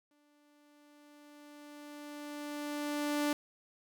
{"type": "tone with exponential growth", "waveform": "sawtooth", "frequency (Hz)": 293.7, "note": "D4", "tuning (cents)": 0, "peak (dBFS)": -25, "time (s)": [0.11, 3.33], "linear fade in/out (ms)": 2, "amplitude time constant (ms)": 700, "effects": []}